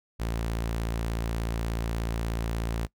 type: tone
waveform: sawtooth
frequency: 56.6 Hz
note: A1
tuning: 50 cents sharp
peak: -24 dBFS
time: 0.19-2.87 s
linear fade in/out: 20 ms
effects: noise-tail reverb RT60 0.1 s tail -21 dB re dry